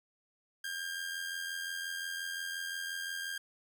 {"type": "tone with amplitude modulation", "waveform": "sawtooth", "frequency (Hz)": 1604, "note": "G6", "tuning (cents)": 39, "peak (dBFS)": -31, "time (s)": [0.64, 3.38], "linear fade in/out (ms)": 5, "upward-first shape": "sine", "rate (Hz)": 85.7, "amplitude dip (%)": 50, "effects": []}